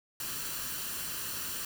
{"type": "noise with comb filter", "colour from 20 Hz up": "white", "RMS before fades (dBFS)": -37, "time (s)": [0.2, 1.65], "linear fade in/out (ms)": 2, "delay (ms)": 0.69, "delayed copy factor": 0.55, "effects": []}